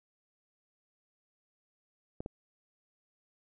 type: clicks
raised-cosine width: 2 ms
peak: -25 dBFS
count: 2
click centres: 2.205 / 2.261 s
effects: none